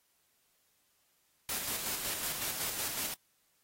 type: noise with tremolo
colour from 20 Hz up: white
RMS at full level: -35 dBFS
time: 1.49-3.14 s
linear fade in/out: 2 ms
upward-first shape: square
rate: 5.4 Hz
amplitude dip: 35%
effects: white hiss -73 dBFS RMS until 3.63 s + AAC 48 kbps